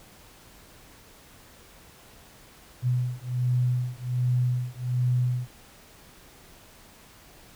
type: beating tone pair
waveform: sine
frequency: 123.8 / 125.1 Hz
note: B2 / B2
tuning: +5 / +23 cents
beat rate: 1.3 Hz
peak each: -26 dBFS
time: 2.82-5.48 s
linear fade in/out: 50 ms
effects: pink hiss -52 dBFS RMS until 7.55 s